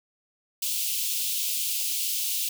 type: high-pass noise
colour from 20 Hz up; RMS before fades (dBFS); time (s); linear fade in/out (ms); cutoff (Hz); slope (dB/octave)
white; -28; 0.62-2.49; 5; 2600; 48
effects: none